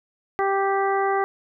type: harmonic tone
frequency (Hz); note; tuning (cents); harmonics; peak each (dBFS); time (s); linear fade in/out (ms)
392; G4; 0; 1 / 2 / 3 / 4 / 5; -23 / -23 / -27 / -32 / -32; 0.39-1.24; 0
effects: none